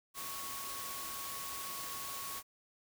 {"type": "tone in noise", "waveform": "sine", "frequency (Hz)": 1108.7, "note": "C#6", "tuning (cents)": 0, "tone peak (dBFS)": -46, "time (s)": [0.14, 2.43], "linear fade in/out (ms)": 50, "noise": "white", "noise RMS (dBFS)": -43, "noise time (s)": [0.14, 2.43], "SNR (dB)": -6, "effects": []}